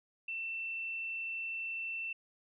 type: tone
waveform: sine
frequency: 2682 Hz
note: E7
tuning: 29 cents sharp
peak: -36 dBFS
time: 0.28-2.13 s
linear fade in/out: 5 ms
effects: none